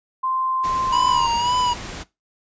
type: tone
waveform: sine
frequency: 1043 Hz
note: C6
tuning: 6 cents flat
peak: -20 dBFS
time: 0.23-1.27 s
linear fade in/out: 10 ms
type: noise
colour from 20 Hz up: pink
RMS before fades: -33 dBFS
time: 0.63-2.04 s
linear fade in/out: 20 ms
type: tone with vibrato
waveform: square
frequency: 966 Hz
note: B5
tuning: 39 cents flat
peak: -19 dBFS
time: 0.92-1.74 s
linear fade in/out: 10 ms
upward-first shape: sine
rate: 1.9 Hz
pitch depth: 59 cents each way
effects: noise-tail reverb RT60 0.2 s tail -18 dB re dry + resampled to 16000 Hz